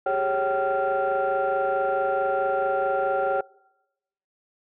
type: tone cluster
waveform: sine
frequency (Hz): 389.8 / 414.4 / 551 / 768 / 1385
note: G4 / G#4 / C#5 / G5 / F6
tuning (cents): -10 / -4 / -11 / -36 / -15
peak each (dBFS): -30 / -32 / -24 / -24 / -29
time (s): 0.06-3.41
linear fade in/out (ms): 5
effects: noise-tail reverb RT60 0.9 s tail -23 dB re dry + tanh soft clip ceiling -15 dBFS